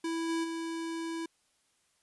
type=tone with level steps; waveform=square; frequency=329.6 Hz; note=E4; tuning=in tune; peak=-32 / -30 / -35 dBFS; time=0.04-1.26 s; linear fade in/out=5 ms; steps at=0.28 / 0.43 s; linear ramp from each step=20 ms; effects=white hiss -72 dBFS RMS until 2.02 s + resampled to 24000 Hz